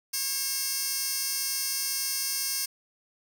15% pulse tone with high-pass filter, 542 Hz, C#5, 39 cents flat, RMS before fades -30 dBFS, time 0.13-2.66 s, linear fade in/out 10 ms, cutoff 5800 Hz, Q 0.96, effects none

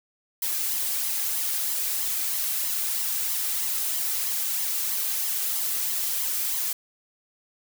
blue noise with flanger, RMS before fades -27 dBFS, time 0.42-6.73 s, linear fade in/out 5 ms, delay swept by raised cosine 0.96 to 2.56 ms, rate 3.1 Hz, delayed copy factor +0.6, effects none

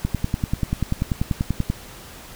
click train, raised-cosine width 5 ms, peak -8 dBFS, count 18, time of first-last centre 0.05-1.7 s, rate 10.3 Hz, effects pink hiss -41 dBFS RMS until 2.35 s

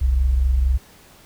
sine tone pair together, 40.37 / 64.7 Hz, E1 / C2, -35 / -19 cents, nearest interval minor sixth, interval 816 cents, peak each -23 / -15 dBFS, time 0.01-0.78 s, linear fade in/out 10 ms, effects pink hiss -49 dBFS RMS until 1.25 s

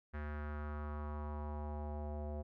square tone with low-pass filter sweep, 74.5 Hz, D2, 25 cents sharp, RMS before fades -42 dBFS, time 0.13-2.43 s, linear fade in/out 20 ms, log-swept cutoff 1700 to 640 Hz, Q 3.1, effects none

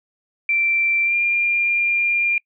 sine tone with pitch glide, 2349 to 2397 Hz, D7 to D7, 0 to +35 cents, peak -16 dBFS, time 0.49-2.38 s, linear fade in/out 2 ms, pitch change +35 cents, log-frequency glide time 1.04-1.15 s, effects noise-tail reverb RT60 0.1 s tail -26 dB re dry

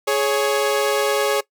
sawtooth tone pair together, 418.1 / 554.4 Hz, G#4 / C#5, +12 / 0 cents, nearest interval perfect fourth, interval 488 cents, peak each -16 dBFS, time 0.07-1.41 s, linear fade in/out 10 ms, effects noise-tail reverb RT60 0.1 s tail -20 dB re dry

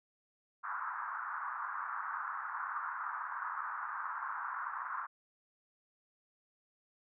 pink band-pass noise, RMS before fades -40 dBFS, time 0.63-5.07 s, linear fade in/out 20 ms, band 990 to 1500 Hz, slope 48 dB/octave, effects none

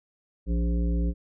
harmonic tone with a mistuned harmonic, 58.27 Hz, A#1, in tune, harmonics 1 / 3 / 5 / 7 / 9, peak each -23 / -30 / -35 / -41 / -43 dBFS, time 0.46-1.14 s, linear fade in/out 50 ms, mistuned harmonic 5, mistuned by -17 cents, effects none

